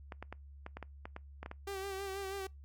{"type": "clicks", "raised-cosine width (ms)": 0.5, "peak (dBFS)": -28, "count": 11, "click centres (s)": [0.122, 0.226, 0.326, 0.664, 0.77, 0.827, 1.055, 1.164, 1.43, 1.461, 1.514]}
{"type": "tone with vibrato", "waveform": "sawtooth", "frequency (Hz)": 390, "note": "G4", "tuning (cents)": -9, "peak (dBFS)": -35, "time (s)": [1.67, 2.47], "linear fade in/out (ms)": 5, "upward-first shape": "sine", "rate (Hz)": 6.2, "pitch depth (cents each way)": 40}
{"effects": ["noise-tail reverb RT60 0.2 s tail -25 dB re dry", "added 70 Hz sine -50 dBFS peak until 2.64 s"]}